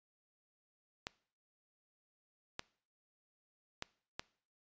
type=clicks; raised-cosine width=0.2 ms; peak=-21 dBFS; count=4; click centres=1.069 / 2.594 / 3.824 / 4.195 s; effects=noise-tail reverb RT60 0.5 s tail -22 dB re dry + resampled to 16000 Hz